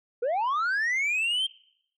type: linear sweep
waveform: sine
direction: up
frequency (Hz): 450 to 3200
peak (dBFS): -21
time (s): 0.22-1.47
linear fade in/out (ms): 10
effects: noise-tail reverb RT60 0.7 s tail -24 dB re dry + tanh soft clip ceiling -23 dBFS